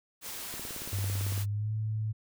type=noise; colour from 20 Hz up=white; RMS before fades=-40 dBFS; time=0.21-1.46 s; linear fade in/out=50 ms
type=click train; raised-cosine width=2 ms; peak=-30 dBFS; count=16; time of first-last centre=0.54-1.378 s; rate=17.9 Hz
type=tone with pitch glide; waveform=sine; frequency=98.4 to 108.55 Hz; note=G2 to A2; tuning=+7 to -23 cents; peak=-29 dBFS; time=0.92-2.13 s; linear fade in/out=20 ms; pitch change=+170 cents; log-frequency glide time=1.32-1.73 s
effects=none